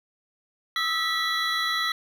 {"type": "tone cluster", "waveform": "triangle", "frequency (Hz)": [1253, 1313, 1951, 3349, 3967], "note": ["D#6", "E6", "B6", "G#7", "B7"], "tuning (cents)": [12, -7, -22, 14, 7], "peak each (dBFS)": [-33, -28, -26, -31, -28], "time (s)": [0.76, 1.92], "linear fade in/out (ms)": 2, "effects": []}